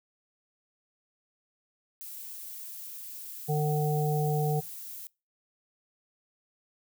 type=noise; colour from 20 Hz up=violet; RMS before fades=-42 dBFS; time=2.01-5.07 s; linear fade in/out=0 ms
type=harmonic tone; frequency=150 Hz; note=D3; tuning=37 cents sharp; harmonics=1 / 3 / 5; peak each=-26 / -31 / -33 dBFS; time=3.48-4.61 s; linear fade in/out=20 ms
effects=noise-tail reverb RT60 0.3 s tail -25 dB re dry